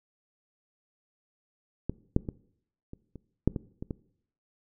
clicks, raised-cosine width 3 ms, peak -16 / -9 / -20 / -28 / -30 / -8 / -19 / -23 / -20 dBFS, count 9, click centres 1.896 / 2.164 / 2.288 / 2.934 / 3.157 / 3.476 / 3.562 / 3.825 / 3.908 s, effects noise-tail reverb RT60 0.7 s tail -21 dB re dry

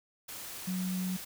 sine tone in noise, 184.6 Hz, F#3, 4 cents flat, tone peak -31 dBFS, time 0.67-1.17 s, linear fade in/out 10 ms, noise white, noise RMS -43 dBFS, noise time 0.28-1.25 s, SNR +9 dB, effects none

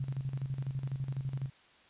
sine tone with tremolo, 134 Hz, C3, 42 cents sharp, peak -31 dBFS, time 0-1.5 s, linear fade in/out 5 ms, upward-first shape square, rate 12 Hz, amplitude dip 65%, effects white hiss -61 dBFS RMS until 1.89 s + resampled to 8000 Hz

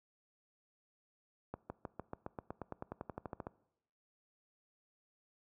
accelerating click train, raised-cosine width 1 ms, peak -27 dBFS, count 19, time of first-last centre 1.54-3.469 s, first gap 160 ms, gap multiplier 0.95, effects noise-tail reverb RT60 0.8 s tail -21 dB re dry + high-pass 60 Hz 12 dB/octave

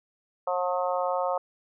harmonic tone, 180.2 Hz, F#3, 45 cents flat, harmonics 3 / 4 / 5 / 6 / 7, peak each -28 / -30 / -32 / -34 / -35 dBFS, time 0.47-1.38 s, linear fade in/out 5 ms, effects none

